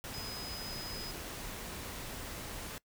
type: tone in noise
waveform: sine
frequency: 5030 Hz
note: D#8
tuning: 18 cents sharp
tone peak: -43 dBFS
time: 0.14-1.11 s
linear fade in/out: 0 ms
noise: pink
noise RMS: -43 dBFS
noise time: 0.04-2.78 s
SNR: -3 dB
effects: noise-tail reverb RT60 0.1 s tail -22 dB re dry